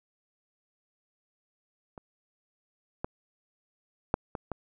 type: clicks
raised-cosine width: 1 ms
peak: -29 / -17 / -9 / -20 / -19 dBFS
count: 5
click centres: 1.978 / 3.045 / 4.141 / 4.352 / 4.517 s
effects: none